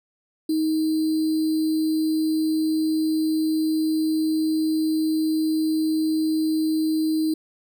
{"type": "tone with sample-and-hold", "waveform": "sine", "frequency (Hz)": 314.7, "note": "D#4", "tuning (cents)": 20, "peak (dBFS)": -19, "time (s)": [0.49, 7.34], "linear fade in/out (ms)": 5, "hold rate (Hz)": 4410, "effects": []}